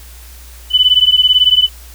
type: beating tone pair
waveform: sine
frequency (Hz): 2988 / 3006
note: F#7 / F#7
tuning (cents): +16 / +27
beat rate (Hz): 18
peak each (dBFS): -10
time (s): 0.7-1.69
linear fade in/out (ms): 50
effects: added 60 Hz sine -34 dBFS peak until 1.94 s + white hiss -40 dBFS RMS until 1.94 s